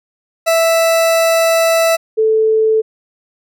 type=tone pair in turn; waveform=40% pulse / sine; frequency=659.3 / 439.1 Hz; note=E5 / A4; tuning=0 / -4 cents; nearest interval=perfect fifth; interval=704 cents; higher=first; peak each=-9 dBFS; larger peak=neither; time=0.46-1.97 / 2.17-2.82 s; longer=first; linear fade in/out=20 ms; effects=none